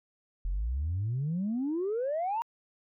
sine exponential sweep, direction up, 41.05 to 953 Hz, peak -27 dBFS, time 0.45-2.42 s, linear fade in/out 0 ms, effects tanh soft clip ceiling -25 dBFS

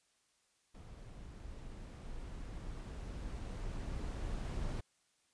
brown noise with level ramp, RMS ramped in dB -51 to -38 dBFS, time 0.74-4.81 s, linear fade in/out 10 ms, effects white hiss -75 dBFS RMS until 5.33 s + resampled to 22050 Hz

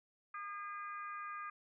harmonic tone, 406.2 Hz, G#4, 38 cents flat, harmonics 3 / 4 / 5 / 6, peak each -43 / -50 / -55 / -56 dBFS, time 0.34-1.5 s, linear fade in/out 5 ms, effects none

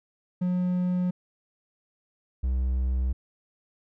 triangle tone pair in turn, 180.3 / 63.75 Hz, F#3 / C2, -45 / -44 cents, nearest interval octave + tritone, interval 1799 cents, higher first, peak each -21 dBFS, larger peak neither, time 0.41-1.11 / 2.43-3.13 s, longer neither, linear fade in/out 10 ms, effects none

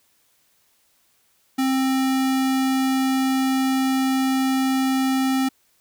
square tone, 264.2 Hz, C4, 17 cents sharp, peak -19 dBFS, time 1.58-5.49 s, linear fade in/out 10 ms, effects white hiss -63 dBFS RMS until 5.8 s

